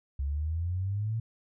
sine exponential sweep, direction up, 67.4 to 115.2 Hz, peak -28 dBFS, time 0.19-1.2 s, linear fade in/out 5 ms, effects none

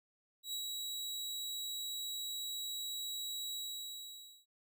sawtooth tone with ADSR envelope, 3882 Hz, B7, 31 cents flat, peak -34 dBFS, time 0.43-4.46 s, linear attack 100 ms, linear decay 86 ms, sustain -2 dB, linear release 920 ms, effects none

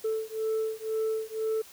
sine beating tone pair, 439.2 / 441.2 Hz, A4 / A4, -3 / +5 cents, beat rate 2 Hz, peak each -29 dBFS, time 0.04-1.62 s, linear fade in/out 10 ms, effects tanh soft clip ceiling -24 dBFS + white hiss -51 dBFS RMS until 1.72 s

